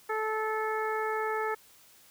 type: harmonic tone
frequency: 435.6 Hz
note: A4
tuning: 17 cents flat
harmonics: 1 / 2 / 3 / 4 / 5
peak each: -32 / -34 / -35 / -37 / -42 dBFS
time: 0.09-1.55 s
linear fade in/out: 10 ms
effects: white hiss -58 dBFS RMS until 2.1 s